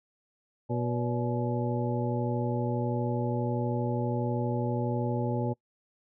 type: harmonic tone with a mistuned harmonic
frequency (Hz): 121.5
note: B2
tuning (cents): -28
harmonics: 1 / 2 / 3 / 4 / 5 / 7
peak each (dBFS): -30 / -33 / -35 / -36 / -37 / -38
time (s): 0.69-5.54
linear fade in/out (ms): 20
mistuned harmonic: 5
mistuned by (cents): -85
effects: noise-tail reverb RT60 0.1 s tail -24 dB re dry